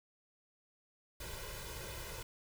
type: noise with comb filter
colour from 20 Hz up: pink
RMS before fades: -45 dBFS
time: 1.2-2.23 s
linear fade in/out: 5 ms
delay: 2 ms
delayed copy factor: +0.85
effects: none